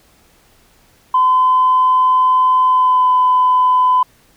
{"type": "tone with pitch glide", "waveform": "sine", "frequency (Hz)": [1020, 1008.3], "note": ["C6", "B5"], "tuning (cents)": [-44, 36], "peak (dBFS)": -8, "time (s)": [1.14, 4.03], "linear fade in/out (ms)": 5, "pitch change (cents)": -20, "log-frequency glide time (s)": [2.65, 3.1], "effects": ["tanh soft clip ceiling -4 dBFS", "pink hiss -52 dBFS RMS until 4.36 s"]}